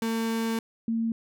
35% pulse / sine tone pair in turn, 226.2 / 227.5 Hz, A3 / A#3, +48 / -42 cents, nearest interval unison, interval 10 cents, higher second, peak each -24 dBFS, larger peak neither, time 0.02-0.59 / 0.88-1.12 s, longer first, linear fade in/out 2 ms, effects none

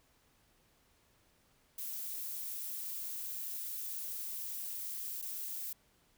violet noise with dropouts, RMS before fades -41 dBFS, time 1.78-5.73 s, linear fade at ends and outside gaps 5 ms, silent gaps 5.217-5.222 s, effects pink hiss -70 dBFS RMS until 6.17 s

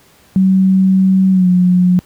sine tone with pitch glide, 189.6 to 180.41 Hz, F#3 to F#3, +43 to -43 cents, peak -7 dBFS, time 0.36-1.99 s, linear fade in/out 0 ms, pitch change -86 cents, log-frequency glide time 1.31-1.48 s, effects pink hiss -48 dBFS RMS until 2.05 s + high-pass 60 Hz 12 dB/octave

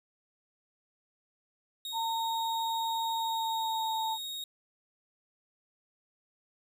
40% pulse tone, 3752 Hz, A#7, 11 cents sharp, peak -35 dBFS, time 1.85-4.44 s, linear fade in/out 2 ms
sine tone with pitch glide, 907 to 889.4 Hz, A#5 to A5, -48 to +18 cents, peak -30 dBFS, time 1.92-4.18 s, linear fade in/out 50 ms, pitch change -34 cents, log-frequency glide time 3.15-3.94 s
effects none

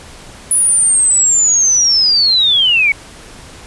sine linear sweep, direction down, 10000 to 2198 Hz, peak -8 dBFS, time 0.51-2.92 s, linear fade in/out 2 ms, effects pink hiss -36 dBFS RMS until 3.66 s + resampled to 24000 Hz

